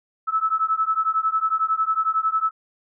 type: beating tone pair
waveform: sine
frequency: 1300 / 1311 Hz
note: E6 / E6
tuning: -24 / -10 cents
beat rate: 11 Hz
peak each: -22 dBFS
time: 0.27-2.51 s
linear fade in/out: 20 ms
effects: none